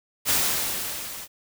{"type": "noise with level ramp", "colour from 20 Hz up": "white", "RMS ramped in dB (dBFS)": [-20, -38], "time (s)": [0.25, 1.28], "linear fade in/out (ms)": 50, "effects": []}